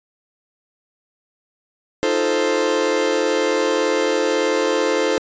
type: chord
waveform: 40% pulse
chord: F dominant seventh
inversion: third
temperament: equal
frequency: 311.1 / 349.2 / 440 / 523.3 Hz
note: Eb4 / F4 / A4 / C5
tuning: 0 / 0 / 0 / 0 cents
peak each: -24 / -24 / -20 / -20 dBFS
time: 2.03-5.18 s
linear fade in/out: 0 ms
effects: resampled to 16000 Hz